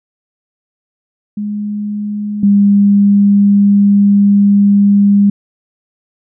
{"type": "tone pair in turn", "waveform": "sine", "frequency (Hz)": [207.7, 201.7], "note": ["G#3", "G3"], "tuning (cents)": [0, 50], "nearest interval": "minor second", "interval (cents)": 50, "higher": "first", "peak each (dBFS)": [-16, -5], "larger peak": "second", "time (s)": [[1.37, 2.43], [2.43, 5.3]], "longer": "second", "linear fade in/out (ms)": 5, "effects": []}